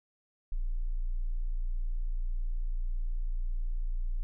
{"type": "tone", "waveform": "sine", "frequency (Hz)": 29.14, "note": "A#0", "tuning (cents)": 0, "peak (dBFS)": -28, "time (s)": [0.52, 4.23], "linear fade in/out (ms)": 0, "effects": []}